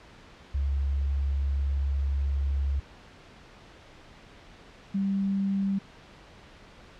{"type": "tone pair in turn", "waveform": "sine", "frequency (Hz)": [69.3, 196.01], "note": ["C#2", "G3"], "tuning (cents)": [0, 0], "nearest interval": "octave + tritone", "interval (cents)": 1800, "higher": "second", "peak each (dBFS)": -24, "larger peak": "neither", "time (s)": [[0.54, 2.8], [4.94, 5.79]], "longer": "first", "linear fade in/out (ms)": 10, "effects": ["pink hiss -51 dBFS RMS until 6.99 s", "low-pass 4000 Hz 12 dB/octave"]}